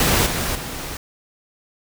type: noise with level steps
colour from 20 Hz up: pink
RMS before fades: -17 / -23 / -30 dBFS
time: 0-0.97 s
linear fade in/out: 2 ms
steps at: 0.26 / 0.55 s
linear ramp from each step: 5 ms
effects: none